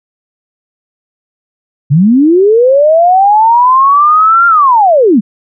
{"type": "linear two-way sweep", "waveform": "sine", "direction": "up then down", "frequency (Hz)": [130.3, 1400, 182.5], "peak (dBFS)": -3, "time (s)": [1.9, 5.21], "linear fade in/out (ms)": 20, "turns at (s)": 4.47, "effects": []}